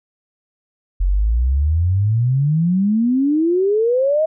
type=exponential sweep; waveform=sine; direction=up; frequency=43.41 to 645 Hz; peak=-13 dBFS; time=1-4.26 s; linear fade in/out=10 ms; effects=none